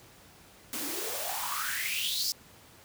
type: noise with high-pass filter sweep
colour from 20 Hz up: white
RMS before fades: -33 dBFS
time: 0.73-2.32 s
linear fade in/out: 0 ms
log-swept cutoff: 230 to 5300 Hz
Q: 7.8
effects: pink hiss -55 dBFS RMS until 2.84 s + high-pass 60 Hz 12 dB/octave